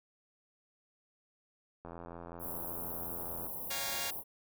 click train, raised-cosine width 1 ms, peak -32 dBFS, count 139, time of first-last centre 1.85-3.468 s, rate 85.3 Hz
white band-stop noise, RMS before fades -41 dBFS, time 2.39-4.24 s, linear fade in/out 50 ms, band 1000 to 11000 Hz, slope 48 dB/octave
5% pulse chord, Bb minor seventh, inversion first, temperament equal with one note detuned, 554.4 / 698.5 / 809.8 / 932.3 Hz, Db5 / F5 / Ab5 / Bb5, 0 / 0 / -44 / 0 cents, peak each -30 dBFS, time 3.7-4.11 s, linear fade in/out 10 ms
effects none

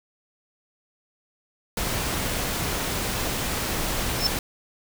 pink noise, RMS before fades -27 dBFS, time 1.77-4.39 s, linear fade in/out 2 ms
triangle tone with exponential growth, 5300 Hz, E8, 9 cents sharp, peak -15 dBFS, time 4.14-4.27 s, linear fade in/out 5 ms, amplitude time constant 27 ms
effects none

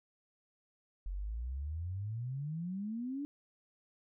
sine exponential sweep, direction up, 43.65 to 294.2 Hz, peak -36 dBFS, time 1.06-3.25 s, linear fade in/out 0 ms, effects none

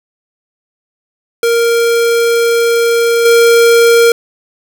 square tone with level steps, 466.2 Hz, A#4, in tune, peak -9 / -5 dBFS, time 1.43-4.12 s, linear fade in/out 2 ms, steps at 3.25 s, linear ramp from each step 5 ms, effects none

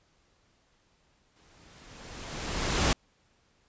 pink noise with exponential growth, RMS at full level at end -23 dBFS, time 1.36-2.93 s, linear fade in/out 2 ms, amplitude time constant 340 ms, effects pink hiss -68 dBFS RMS until 3.68 s + resampled to 16000 Hz

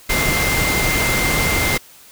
sine tone in noise, 2093 Hz, C7, in tune, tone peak -20 dBFS, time 0.09-1.78 s, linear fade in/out 10 ms, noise pink, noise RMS -19 dBFS, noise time 0.09-1.78 s, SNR -4 dB, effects white hiss -45 dBFS RMS until 2.11 s

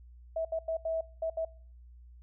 sine tone bursts at uneven times, 650 Hz, E5, 24 cents flat, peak -29 dBFS, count 6, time 0.36-0.45 / 0.52-0.59 / 0.68-0.77 / 0.85-1.01 / 1.22-1.3 / 1.37-1.45 s, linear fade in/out 5 ms, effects noise-tail reverb RT60 0.5 s tail -23 dB re dry + added 60 Hz sine -50 dBFS peak until 2.22 s

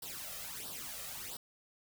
white noise with flanger, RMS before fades -44 dBFS, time 0.02-1.37 s, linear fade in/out 5 ms, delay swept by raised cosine 0.22 to 1.62 ms, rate 1.5 Hz, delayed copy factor +0.75, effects none

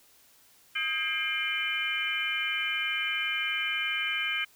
sine tone cluster, 1262 / 1606 / 2115 / 2383 / 3032 Hz, D#6 / G6 / C7 / D7 / F#7, +24 / +41 / +18 / +25 / +42 cents, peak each -40 / -34 / -34 / -32 / -33 dBFS, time 0.75-4.45 s, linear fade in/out 10 ms, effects white hiss -60 dBFS RMS until 4.55 s

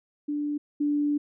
sine tone pair in turn, 293.7 / 292.5 Hz, D4 / D4, 0 / -7 cents, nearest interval unison, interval 7 cents, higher first, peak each -26 / -22 dBFS, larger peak second, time 0.28-0.58 / 0.8-1.18 s, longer second, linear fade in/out 10 ms, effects none

